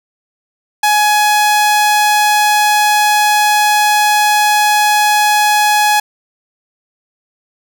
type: tone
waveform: sawtooth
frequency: 840 Hz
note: G#5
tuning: 19 cents sharp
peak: -5 dBFS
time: 0.83-6 s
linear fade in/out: 5 ms
effects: none